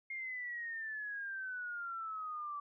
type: exponential sweep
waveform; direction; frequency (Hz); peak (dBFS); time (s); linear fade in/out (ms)
sine; down; 2137 to 1154; -39; 0.1-2.6; 5
effects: none